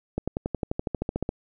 accelerating click train, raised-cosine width 2 ms, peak -13 dBFS, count 15, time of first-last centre 0.18-1.291 s, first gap 96 ms, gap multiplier 0.97, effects none

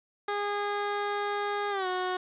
15% pulse tone with pitch glide, 409.6 to 367 Hz, G#4 to F#4, -24 to -14 cents, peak -22 dBFS, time 0.28-2.17 s, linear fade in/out 5 ms, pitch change -190 cents, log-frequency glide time 1.7-1.87 s, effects resampled to 8000 Hz + 10-bit

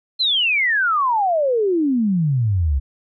sine exponential sweep, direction down, 4200 to 64.4 Hz, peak -15 dBFS, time 0.19-2.8 s, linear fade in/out 20 ms, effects none

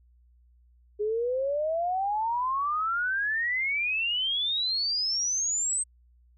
sine exponential sweep, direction up, 410.4 to 8370 Hz, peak -25 dBFS, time 0.99-5.84 s, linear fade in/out 20 ms, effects added 60 Hz sine -57 dBFS peak until 6.37 s

